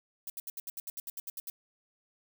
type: noise bursts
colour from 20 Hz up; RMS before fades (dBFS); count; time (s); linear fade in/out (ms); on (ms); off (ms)
violet; -39; 13; 0.27-1.5; 2; 30; 70
effects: none